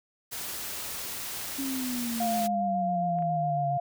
white noise, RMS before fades -36 dBFS, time 0.31-2.48 s, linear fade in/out 20 ms
sine exponential sweep, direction down, 276.3 to 138.59 Hz, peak -30 dBFS, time 1.58-3.78 s, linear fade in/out 10 ms
sine tone with vibrato, 698.5 Hz, F5, in tune, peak -26 dBFS, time 2.2-3.8 s, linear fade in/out 5 ms, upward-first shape square, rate 7.3 Hz, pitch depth 17 cents each way
clicks, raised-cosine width 0.5 ms, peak -36 dBFS, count 2, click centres 3.187 / 3.224 s
effects none

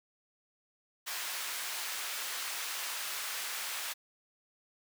pink high-pass noise, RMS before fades -38 dBFS, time 1.06-3.94 s, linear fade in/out 20 ms, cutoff 1300 Hz, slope 12 dB/octave, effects none

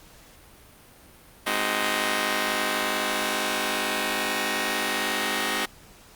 5% pulse chord, Ab dominant seventh, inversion none, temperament just, 207.7 / 259.6 / 311.5 / 373.8 Hz, Ab3 / C4 / Eb4 / Gb4, 0 / -13 / +2 / +18 cents, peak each -19 dBFS, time 1.46-5.66 s, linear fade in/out 10 ms, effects pink hiss -51 dBFS RMS until 6.15 s + Opus 48 kbps

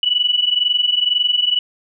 sine tone pair together, 2938 / 2960 Hz, F#7 / F#7, -13 / 0 cents, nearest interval unison, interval 13 cents, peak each -18 / -16 dBFS, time 0.03-1.59 s, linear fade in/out 2 ms, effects none

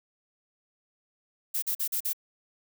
violet noise bursts, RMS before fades -29 dBFS, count 5, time 1.54-2.132 s, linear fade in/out 10 ms, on 84 ms, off 43 ms, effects none

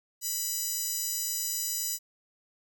10% pulse tone with high-pass filter, 987.8 Hz, B5, in tune, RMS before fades -32 dBFS, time 0.21-1.99 s, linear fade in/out 50 ms, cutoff 8300 Hz, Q 2.3, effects none

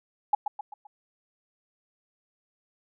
sine tone with echo, 830.6 Hz, G#5, in tune, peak -17 dBFS, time 0.33-0.35 s, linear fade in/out 5 ms, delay 130 ms, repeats 4, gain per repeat -7 dB, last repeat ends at 0.87 s, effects none

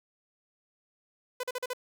sawtooth tone bursts, 502 Hz, B4, 28 cents sharp, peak -27 dBFS, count 5, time 1.4-1.734 s, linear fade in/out 5 ms, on 34 ms, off 41 ms, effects none

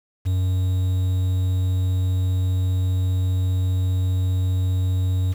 triangle tone with quantisation, 92.5 Hz, F#2, in tune, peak -16 dBFS, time 0.25-5.34 s, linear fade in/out 20 ms, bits 7, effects none

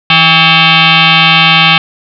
sine tone with frequency modulation, 164.81 Hz, E3, in tune, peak -3 dBFS, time 0.1-1.78 s, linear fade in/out 2 ms, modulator 484 Hz, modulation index 7.2, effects none

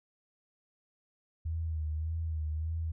sine tone with vibrato, 79.4 Hz, D#2, 36 cents sharp, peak -31 dBFS, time 1.45-2.92 s, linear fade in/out 10 ms, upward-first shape sine, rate 1.7 Hz, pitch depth 56 cents each way, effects none

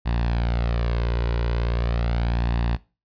sawtooth tone with flanger, 58.4 Hz, A#1, 4 cents sharp, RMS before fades -23 dBFS, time 0.05-2.77 s, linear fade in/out 20 ms, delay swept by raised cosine 1.1 to 2.06 ms, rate 0.39 Hz, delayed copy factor +0.5, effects noise-tail reverb RT60 0.3 s tail -20 dB re dry + resampled to 11025 Hz

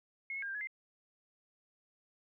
sine tone with pitch steps, 2166 / 2190 / 1612 / 1583 / 1689 / 2085 Hz, C#7 / C#7 / G6 / G6 / G#6 / C7, -41 / -22 / +48 / +17 / +29 / -7 cents, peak -37 dBFS, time 0.3-0.672 s, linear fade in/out 2 ms, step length 62 ms, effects none

